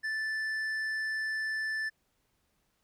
sine tone with tanh clipping, 1757 Hz, A6, 3 cents flat, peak -32 dBFS, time 0.03-1.9 s, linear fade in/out 20 ms, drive 7 dB, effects pink hiss -75 dBFS RMS until 2.83 s

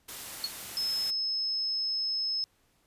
white noise, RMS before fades -41 dBFS, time 0.08-1.11 s, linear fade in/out 10 ms
sine tone with exponential decay, 4342 Hz, C#8, 37 cents flat, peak -24 dBFS, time 0.44-0.52 s, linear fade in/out 1 ms, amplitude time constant 17 ms
sine tone, 5190 Hz, E8, 28 cents flat, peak -28 dBFS, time 0.77-2.44 s, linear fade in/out 0 ms
effects pink hiss -69 dBFS RMS until 2.86 s + resampled to 32000 Hz

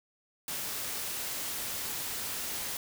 white noise, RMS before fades -36 dBFS, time 0.48-2.77 s, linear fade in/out 2 ms, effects none

